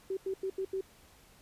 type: tone bursts at uneven times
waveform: sine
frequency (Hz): 383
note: G4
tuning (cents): -40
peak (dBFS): -31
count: 5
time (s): 0.1-0.17 / 0.26-0.34 / 0.43-0.5 / 0.58-0.65 / 0.73-0.81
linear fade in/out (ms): 5
effects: pink hiss -60 dBFS RMS until 1.41 s + resampled to 32000 Hz